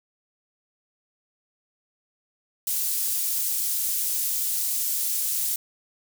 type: high-pass noise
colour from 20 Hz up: pink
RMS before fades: -26 dBFS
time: 2.67-5.56 s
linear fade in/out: 2 ms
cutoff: 9500 Hz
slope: 12 dB/octave
effects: none